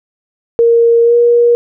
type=tone with pitch glide; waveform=sine; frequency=465.9 to 475.4 Hz; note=A#4 to A#4; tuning=-1 to +34 cents; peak=-5 dBFS; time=0.59-1.55 s; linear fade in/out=0 ms; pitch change=+35 cents; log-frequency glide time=1.03-1.15 s; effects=none